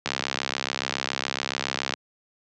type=click train; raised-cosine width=0.2 ms; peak=-7 dBFS; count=127; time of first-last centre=0.06-1.938 s; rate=67.1 Hz; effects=high-pass 150 Hz 12 dB/octave + low-pass 7000 Hz 12 dB/octave